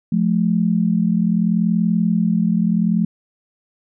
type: tone pair together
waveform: sine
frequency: 176.1 / 216.8 Hz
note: F3 / A3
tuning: +15 / -25 cents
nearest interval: major third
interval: 360 cents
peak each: -17 dBFS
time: 0.12-3.05 s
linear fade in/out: 5 ms
effects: none